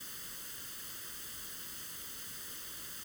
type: noise with comb filter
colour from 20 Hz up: white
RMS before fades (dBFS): -45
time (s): 0-3.04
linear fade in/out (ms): 10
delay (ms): 0.63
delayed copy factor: +0.75
effects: none